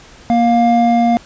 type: tone pair together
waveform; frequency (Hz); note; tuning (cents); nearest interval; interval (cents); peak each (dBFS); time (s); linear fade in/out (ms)
triangle; 235.3 / 704.6; A#3 / F5; +16 / +15; octave + perfect fifth; 1899; -10; 0.3-1.17; 0
effects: pink hiss -41 dBFS RMS until 1.25 s + resampled to 16000 Hz